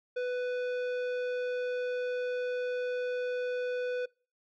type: tone with tanh clipping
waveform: sine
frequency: 496.7 Hz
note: B4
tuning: 10 cents sharp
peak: -32 dBFS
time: 0.16-4.06 s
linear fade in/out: 10 ms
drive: 13 dB
effects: noise-tail reverb RT60 0.4 s tail -26 dB re dry